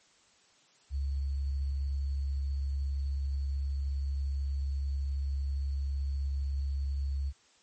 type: tone with sample-and-hold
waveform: sine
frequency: 69 Hz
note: C#2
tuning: 7 cents flat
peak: -29 dBFS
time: 0.9-7.33 s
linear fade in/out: 50 ms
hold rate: 4410 Hz
effects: white hiss -64 dBFS RMS until 7.62 s + MP3 32 kbps